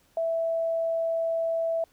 sine tone, 659.3 Hz, E5, in tune, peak -24 dBFS, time 0.17-1.84 s, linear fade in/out 2 ms, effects pink hiss -64 dBFS RMS until 1.92 s

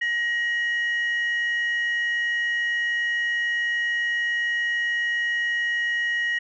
sine tone pair together, 1890.7 / 2912 Hz, A#6 / F#7, +24 / -28 cents, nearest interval perfect fifth, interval 748 cents, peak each -21 / -32 dBFS, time 0.01-6.39 s, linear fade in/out 10 ms, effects tanh soft clip ceiling -17 dBFS

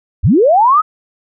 sine linear sweep, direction up, 49 to 1302 Hz, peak -6 dBFS, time 0.23-0.82 s, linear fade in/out 20 ms, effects none

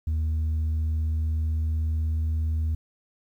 sine tone with pitch glide, 78.7 to 79.29 Hz, D#2 to D#2, +20 to +33 cents, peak -20 dBFS, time 0.07-2.75 s, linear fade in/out 5 ms, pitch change +13 cents, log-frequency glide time 0.57-2.41 s, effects tanh soft clip ceiling -22 dBFS + 10-bit

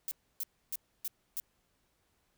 violet noise bursts, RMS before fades -36 dBFS, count 5, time 0.08-1.4 s, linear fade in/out 0 ms, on 32 ms, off 290 ms, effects pink hiss -75 dBFS RMS until 2.37 s

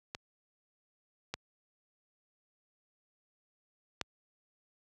clicks, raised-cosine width 0.2 ms, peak -21 / -18 / -15 dBFS, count 3, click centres 0.149 / 1.34 / 4.013 s, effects high-pass 60 Hz 12 dB/octave

